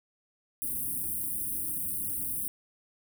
white band-stop noise, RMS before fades -33 dBFS, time 0.62-2.48 s, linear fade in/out 0 ms, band 340 to 8800 Hz, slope 96 dB/octave, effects none

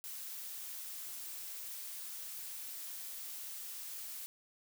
blue noise, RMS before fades -45 dBFS, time 0.04-4.26 s, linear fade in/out 0 ms, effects none

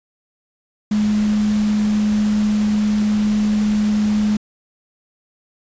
sine tone in noise, 210.8 Hz, G#3, 26 cents sharp, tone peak -14 dBFS, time 0.91-4.37 s, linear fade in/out 5 ms, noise pink, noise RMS -32 dBFS, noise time 0.91-4.37 s, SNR +15 dB, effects resampled to 16000 Hz

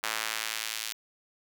square tone with high-pass filter sweep, 55 Hz, A1, in tune, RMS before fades -34 dBFS, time 0.03-0.93 s, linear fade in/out 5 ms, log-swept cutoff 1300 to 3300 Hz, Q 0.81, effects none

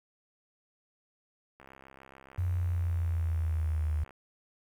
click train, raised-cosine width 0.5 ms, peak -36 dBFS, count 169, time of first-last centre 1.6-4.107 s, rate 67 Hz
sine linear sweep, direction down, 90.6 to 76.6 Hz, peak -27 dBFS, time 2.38-4.04 s, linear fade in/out 5 ms
effects 10-bit

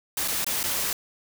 white noise with dropouts, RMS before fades -27 dBFS, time 0.17-0.93 s, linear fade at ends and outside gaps 2 ms, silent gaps 0.278-0.282 / 0.445-0.465 / 0.631-0.638 s, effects none

